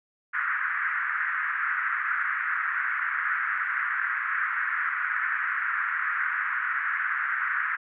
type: band-pass noise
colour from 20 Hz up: pink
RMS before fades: -28 dBFS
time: 0.33-7.77 s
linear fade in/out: 20 ms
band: 1300 to 1900 Hz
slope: 48 dB/octave
effects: none